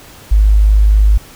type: tone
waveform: sine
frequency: 51.91 Hz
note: G#1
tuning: in tune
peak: -5 dBFS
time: 0.31-1.18 s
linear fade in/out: 10 ms
effects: pink hiss -38 dBFS RMS until 1.35 s